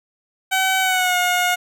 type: tone with pitch glide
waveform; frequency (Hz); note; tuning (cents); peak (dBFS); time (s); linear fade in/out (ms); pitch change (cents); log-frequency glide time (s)
15% pulse; 760 to 718.6; F#5 to F5; +46 to +49; -10; 0.51-1.56; 20; -97; 0.8-1.17
effects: none